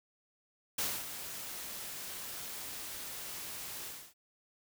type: noise with ADSR envelope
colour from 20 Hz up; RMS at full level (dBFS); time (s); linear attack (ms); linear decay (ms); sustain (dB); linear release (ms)
white; -33; 0.78-4.14; 7; 250; -10; 280
effects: none